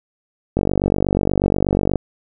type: click train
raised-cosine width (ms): 2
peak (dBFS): -3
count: 68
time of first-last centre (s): 0.57-1.957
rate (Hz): 48.3
effects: none